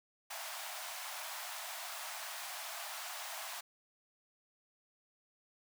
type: high-pass noise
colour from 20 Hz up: pink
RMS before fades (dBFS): -44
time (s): 0.3-3.61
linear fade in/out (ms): 10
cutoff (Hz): 620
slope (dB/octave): 96
effects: none